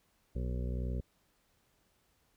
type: harmonic tone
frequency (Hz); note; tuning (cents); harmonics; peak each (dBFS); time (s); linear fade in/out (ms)
61.74; B1; 0; 1 / 2 / 3 / 4 / 6 / 7 / 8 / 9; -34 / -40 / -44 / -46 / -50 / -51 / -52 / -53; 0.35-1.01; 10
effects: pink hiss -73 dBFS RMS until 2.36 s